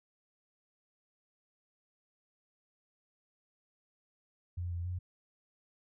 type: tone with pitch steps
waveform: sine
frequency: 88 / 86.3 / 90.1 Hz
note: F2 / F2 / F#2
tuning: +14 / -20 / -45 cents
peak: -34 dBFS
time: 4.57-4.99 s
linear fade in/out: 10 ms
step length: 140 ms
effects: none